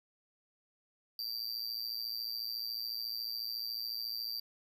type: tone with amplitude modulation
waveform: square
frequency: 4699 Hz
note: D8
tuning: in tune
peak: -33 dBFS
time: 1.19-4.4 s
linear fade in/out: 2 ms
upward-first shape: sine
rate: 114 Hz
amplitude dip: 95%
effects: none